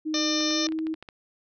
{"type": "tone with pitch glide", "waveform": "sine", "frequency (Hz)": [311.1, 318], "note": ["D#4", "D#4"], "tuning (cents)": [0, 38], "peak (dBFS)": -26, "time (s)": [0.05, 0.95], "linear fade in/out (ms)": 20, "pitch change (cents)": 38, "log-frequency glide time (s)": [0.49, 0.59]}
{"type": "harmonic tone", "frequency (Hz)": 600, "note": "D5", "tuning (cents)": 37, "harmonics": [1, 2, 3, 4, 5, 6, 7, 8, 9, 10], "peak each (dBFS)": [-34, -37, -38, -38, -40, -31, -34, -42, -30, -33], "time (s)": [0.14, 0.67], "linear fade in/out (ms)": 2}
{"type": "clicks", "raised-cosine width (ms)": 0.3, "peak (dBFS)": -26, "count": 9, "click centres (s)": [0.407, 0.508, 0.688, 0.722, 0.789, 0.869, 0.941, 1.026, 1.088]}
{"effects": []}